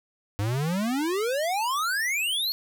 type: exponential sweep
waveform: square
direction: up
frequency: 98 to 4435 Hz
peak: -25 dBFS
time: 0.39-2.52 s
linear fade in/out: 0 ms
effects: none